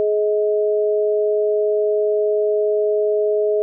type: tone pair together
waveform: sine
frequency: 421.5 / 631.5 Hz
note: G#4 / D#5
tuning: +26 / +26 cents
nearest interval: perfect fifth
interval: 700 cents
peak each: -16 / -21 dBFS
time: 0-3.62 s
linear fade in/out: 0 ms
effects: none